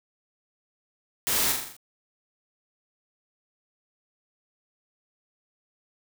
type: noise with echo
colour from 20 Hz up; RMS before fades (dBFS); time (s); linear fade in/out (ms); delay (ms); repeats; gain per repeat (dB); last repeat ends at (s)
white; -26; 1.27-1.52; 0; 41; 6; -4; 1.766
effects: none